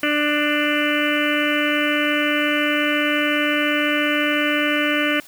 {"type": "harmonic tone", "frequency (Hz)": 296.2, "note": "D4", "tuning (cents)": 15, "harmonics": [1, 2, 4, 5, 6, 7, 8, 9, 10], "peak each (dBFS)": [-22, -25, -29, -25, -27, -27, -27, -30, -27], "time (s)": [0.03, 5.2], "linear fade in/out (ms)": 2, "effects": ["white hiss -45 dBFS RMS until 5.27 s"]}